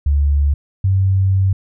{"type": "tone pair in turn", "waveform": "sine", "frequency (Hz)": [71.6, 95.88], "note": ["D2", "G2"], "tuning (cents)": [-43, -38], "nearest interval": "perfect fourth", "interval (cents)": 505, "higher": "second", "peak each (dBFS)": -11, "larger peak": "neither", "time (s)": [[0.06, 0.54], [0.84, 1.53]], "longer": "second", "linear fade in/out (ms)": 5, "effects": []}